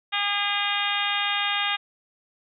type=harmonic tone; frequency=406.7 Hz; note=G#4; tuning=36 cents flat; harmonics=2 / 3 / 4 / 5 / 6 / 7 / 8 / 9; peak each=-31 / -31 / -31 / -31 / -31 / -31 / -31 / -31 dBFS; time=0.12-1.77 s; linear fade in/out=20 ms; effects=none